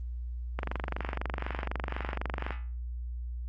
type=click train; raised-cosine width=0.5 ms; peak=-17 dBFS; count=47; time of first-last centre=0.59-2.507 s; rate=24 Hz; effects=added 60 Hz sine -34 dBFS peak until 3.48 s + Opus 24 kbps